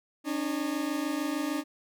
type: tone pair together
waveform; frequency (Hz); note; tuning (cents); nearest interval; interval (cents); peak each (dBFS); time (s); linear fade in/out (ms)
40% pulse; 277.2 / 303.8; C#4 / D#4; 0 / -41; major second; 159; -32 / -30; 0.24-1.64; 50
effects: none